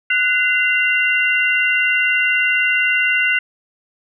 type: tone cluster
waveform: sine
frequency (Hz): 1481 / 2055 / 2770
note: F#6 / C7 / F7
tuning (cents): +1 / -32 / -15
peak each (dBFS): -18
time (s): 0.1-3.39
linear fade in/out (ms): 5
effects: none